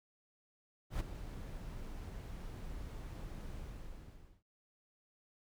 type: noise with ADSR envelope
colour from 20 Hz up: brown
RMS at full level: -33 dBFS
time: 0.9-4.43 s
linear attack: 100 ms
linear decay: 14 ms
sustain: -12 dB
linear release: 870 ms
effects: none